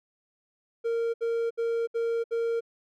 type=tone bursts; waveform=triangle; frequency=462.5 Hz; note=A#4; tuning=14 cents flat; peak=-23 dBFS; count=5; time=0.84-2.608 s; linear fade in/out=20 ms; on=300 ms; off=67 ms; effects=none